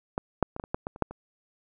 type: clicks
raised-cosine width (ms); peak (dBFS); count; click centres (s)
1; -14 / -7 / -22 / -20 / -24 / -13 / -18 / -29 / -9 / -26; 10; 0.179 / 0.427 / 0.564 / 0.598 / 0.639 / 0.745 / 0.869 / 0.961 / 1.023 / 1.11
effects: none